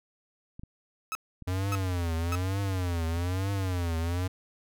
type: clicks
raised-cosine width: 5 ms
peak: -30 dBFS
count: 4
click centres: 0.595 / 0.635 / 1.423 / 3.167 s
type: tone bursts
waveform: 30% pulse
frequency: 1291 Hz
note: E6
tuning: 37 cents flat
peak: -28 dBFS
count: 3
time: 1.12-2.353 s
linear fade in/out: 0 ms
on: 31 ms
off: 570 ms
type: tone with vibrato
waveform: square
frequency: 90.1 Hz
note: F#2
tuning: 45 cents flat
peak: -28 dBFS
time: 1.47-4.28 s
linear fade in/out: 10 ms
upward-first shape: triangle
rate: 1.1 Hz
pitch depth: 190 cents each way
effects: none